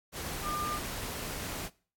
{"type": "tone in noise", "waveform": "sine", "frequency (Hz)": 1202, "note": "D6", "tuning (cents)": 40, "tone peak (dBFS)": -33, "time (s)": [0.42, 0.8], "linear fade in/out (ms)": 50, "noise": "pink", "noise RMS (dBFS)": -38, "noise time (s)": [0.12, 1.7], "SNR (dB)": 2, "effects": ["noise-tail reverb RT60 0.4 s tail -21 dB re dry", "AAC 64 kbps"]}